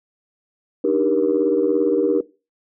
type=chord; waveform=sine; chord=Eb major seventh; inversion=third; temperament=equal with one note detuned; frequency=293.7 / 311.1 / 392 / 475.1 Hz; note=D4 / Eb4 / G4 / Bb4; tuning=0 / 0 / 0 / +33 cents; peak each=-22 / -22 / -20 / -19 dBFS; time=0.84-2.21 s; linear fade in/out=5 ms; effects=noise-tail reverb RT60 0.3 s tail -19 dB re dry + tanh soft clip ceiling -7 dBFS